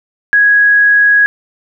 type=tone; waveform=sine; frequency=1661.2 Hz; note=G#6; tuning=in tune; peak=-5 dBFS; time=0.33-1.26 s; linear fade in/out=0 ms; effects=none

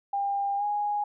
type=tone with pitch glide; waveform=sine; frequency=800 to 826.8 Hz; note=G5 to G#5; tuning=+35 to -8 cents; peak=-25 dBFS; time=0.13-1.04 s; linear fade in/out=5 ms; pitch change=+57 cents; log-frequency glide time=0.57-0.64 s; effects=none

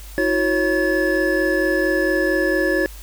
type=tone cluster; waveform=triangle; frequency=321.5 / 365.9 / 550 / 1719 Hz; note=E4 / F#4 / C#5 / A6; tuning=-43 / -19 / -14 / -41 cents; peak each=-20 dBFS; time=0.18-2.86 s; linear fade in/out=0 ms; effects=added 50 Hz sine -35 dBFS peak until 3.02 s + white hiss -43 dBFS RMS until 3.02 s

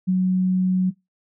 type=tone; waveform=sine; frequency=185 Hz; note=F#3; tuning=in tune; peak=-16 dBFS; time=0.07-0.91 s; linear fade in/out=20 ms; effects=noise-tail reverb RT60 0.2 s tail -21 dB re dry

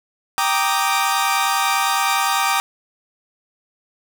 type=chord; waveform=sawtooth; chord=Eb major seventh; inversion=first; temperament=equal; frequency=784 / 932.3 / 1174.7 / 1244.5 Hz; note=G5 / Bb5 / D6 / Eb6; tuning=0 / 0 / 0 / 0 cents; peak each=-18 / -19 / -18 / -20 dBFS; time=0.38-2.6 s; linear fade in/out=0 ms; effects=none

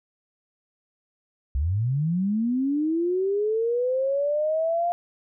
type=linear sweep; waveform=sine; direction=up; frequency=61.8 to 703 Hz; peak=-21 dBFS; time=1.55-4.92 s; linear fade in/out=0 ms; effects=none

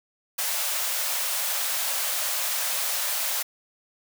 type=high-pass noise; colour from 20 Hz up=white; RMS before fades=-27 dBFS; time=0.38-3.43 s; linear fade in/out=10 ms; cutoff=510 Hz; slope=96 dB/octave; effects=none

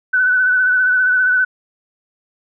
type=tone with vibrato; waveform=sine; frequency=1499 Hz; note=F#6; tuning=22 cents sharp; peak=-11 dBFS; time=0.13-1.45 s; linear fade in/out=10 ms; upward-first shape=sine; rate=15 Hz; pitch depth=32 cents each way; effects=none

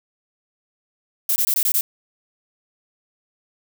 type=noise bursts; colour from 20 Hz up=violet; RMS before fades=-19 dBFS; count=6; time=1.29-1.81 s; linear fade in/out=2 ms; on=70 ms; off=20 ms; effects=none

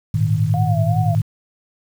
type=chord; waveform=sine; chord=Ab suspended second; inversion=none; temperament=equal with one note detuned; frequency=103.83 / 114.34 / 155.56 Hz; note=Ab2 / Bb2 / Eb3; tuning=0 / -33 / 0 cents; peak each=-19 dBFS; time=0.14-1.22 s; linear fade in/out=5 ms
type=tone with vibrato; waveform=sine; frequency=698.5 Hz; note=F5; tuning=in tune; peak=-23 dBFS; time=0.54-1.15 s; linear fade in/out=0 ms; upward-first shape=sine; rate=2.7 Hz; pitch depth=100 cents each way
effects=7-bit

